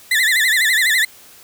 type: tone with vibrato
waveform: 35% pulse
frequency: 1887 Hz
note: A#6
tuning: 21 cents sharp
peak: -11 dBFS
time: 0.11-1.05 s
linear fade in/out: 5 ms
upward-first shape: sine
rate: 12 Hz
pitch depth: 160 cents each way
effects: white hiss -44 dBFS RMS until 1.43 s